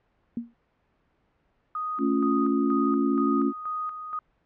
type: tone with exponential decay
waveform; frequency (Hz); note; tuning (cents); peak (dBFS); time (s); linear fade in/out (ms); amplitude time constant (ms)
sine; 234.8; A#3; +13; -24; 0.37-0.54; 2; 35
type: tone with tremolo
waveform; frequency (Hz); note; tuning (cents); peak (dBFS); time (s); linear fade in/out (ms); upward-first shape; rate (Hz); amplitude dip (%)
sine; 1244.5; D#6; 0; -27; 1.75-4.19; 2; square; 2.1; 55
type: chord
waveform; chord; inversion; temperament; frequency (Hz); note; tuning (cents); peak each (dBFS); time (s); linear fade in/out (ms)
sine; A augmented; none; equal; 220 / 277.2 / 349.2; A3 / C#4 / E#4; 0 / 0 / 0; -27 / -23 / -28; 1.98-3.53; 50
effects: pink hiss -69 dBFS RMS until 4.45 s + low-pass 2000 Hz 12 dB/octave